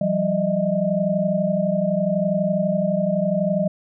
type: tone cluster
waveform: sine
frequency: 171.2 / 192 / 610 / 642 Hz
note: F3 / G3 / D#5 / E5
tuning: -34 / -36 / -34 / -46 cents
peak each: -25 / -22 / -22 / -28 dBFS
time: 0.01-3.68 s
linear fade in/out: 5 ms
effects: none